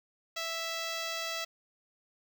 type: tone with notch filter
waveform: 5% pulse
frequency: 659.3 Hz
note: E5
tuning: in tune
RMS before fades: -36 dBFS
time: 0.36-1.45 s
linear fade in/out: 10 ms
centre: 9100 Hz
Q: 0.83
effects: none

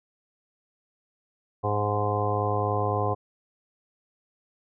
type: harmonic tone with a mistuned harmonic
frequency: 103.83 Hz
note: G#2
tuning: in tune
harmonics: 1 / 2 / 3 / 4 / 5 / 6 / 7 / 8 / 9 / 10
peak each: -28 / -40 / -37 / -31 / -31 / -39 / -30 / -35 / -40 / -31 dBFS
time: 1.63-3.15 s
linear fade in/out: 20 ms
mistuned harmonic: 6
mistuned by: +38 cents
effects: none

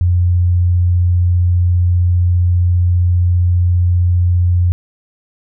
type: tone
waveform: sine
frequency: 88.5 Hz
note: F2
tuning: 23 cents sharp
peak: -9 dBFS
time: 0.01-4.72 s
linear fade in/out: 0 ms
effects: none

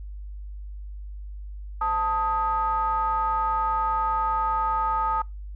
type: ring-modulated tone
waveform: triangle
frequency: 185 Hz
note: F#3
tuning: in tune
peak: -17 dBFS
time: 1.81-5.22 s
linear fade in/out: 5 ms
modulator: 1070 Hz
effects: noise-tail reverb RT60 0.2 s tail -24 dB re dry + added 50 Hz sine -34 dBFS peak until 5.55 s

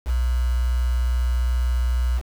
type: tone with quantisation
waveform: sine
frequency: 61.2 Hz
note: B1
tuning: 15 cents flat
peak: -18 dBFS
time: 0.05-2.22 s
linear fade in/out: 50 ms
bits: 6
effects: none

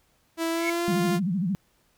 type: tone with pitch glide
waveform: sawtooth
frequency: 329.6 to 349.2 Hz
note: E4 to F4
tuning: 0 to 0 cents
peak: -21 dBFS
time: 0.37-1.2 s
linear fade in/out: 50 ms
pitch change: +100 cents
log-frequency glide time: 0.5-0.93 s
type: tone with exponential growth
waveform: triangle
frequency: 2200 Hz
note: C#7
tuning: 14 cents flat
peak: -21 dBFS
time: 0.53-0.7 s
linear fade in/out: 5 ms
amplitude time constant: 35 ms
type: tone with vibrato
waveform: sine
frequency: 185 Hz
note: F#3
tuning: in tune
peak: -23 dBFS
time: 0.88-1.55 s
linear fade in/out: 0 ms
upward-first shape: sine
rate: 13 Hz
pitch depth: 200 cents each way
effects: pink hiss -66 dBFS RMS until 1.97 s

